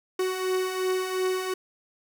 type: beating tone pair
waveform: 45% pulse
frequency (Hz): 370 / 372.8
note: F#4 / F#4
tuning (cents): 0 / +13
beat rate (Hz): 2.8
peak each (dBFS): -32 / -26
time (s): 0.19-1.54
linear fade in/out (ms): 5
effects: none